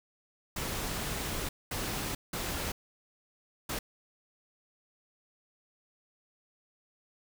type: noise bursts at uneven times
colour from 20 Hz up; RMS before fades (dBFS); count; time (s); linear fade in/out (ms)
pink; -35; 4; 0.56-1.49 / 1.71-2.15 / 2.33-2.72 / 3.69-3.79; 5
effects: none